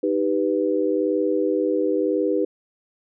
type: chord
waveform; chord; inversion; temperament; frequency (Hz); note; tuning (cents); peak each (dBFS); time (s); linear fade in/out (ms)
sine; Eb augmented; none; equal; 311.1 / 392 / 493.9; Eb4 / G4 / B4; 0 / 0 / 0; -23; 0.03-2.45; 5
effects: none